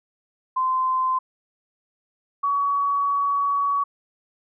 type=tone pair in turn; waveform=sine; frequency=1035 / 1128.7 Hz; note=C6 / C#6; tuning=-19 / +31 cents; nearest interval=major second; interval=150 cents; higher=second; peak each=-19 dBFS; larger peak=neither; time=0.56-1.19 / 2.43-3.84 s; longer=second; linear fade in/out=10 ms; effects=none